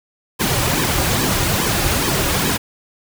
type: noise with flanger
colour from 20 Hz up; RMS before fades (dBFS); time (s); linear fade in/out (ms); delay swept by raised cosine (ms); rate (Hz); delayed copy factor
pink; -18; 0.39-2.58; 20; 1.4 to 4.6; 2.4; -0.7
effects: none